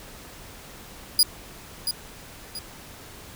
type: tone with echo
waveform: sawtooth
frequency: 4898 Hz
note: D#8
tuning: 28 cents flat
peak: -11 dBFS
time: 1.19-1.23 s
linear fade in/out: 2 ms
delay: 680 ms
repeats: 2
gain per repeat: -9 dB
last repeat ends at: 2.59 s
effects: pink hiss -44 dBFS RMS until 3.35 s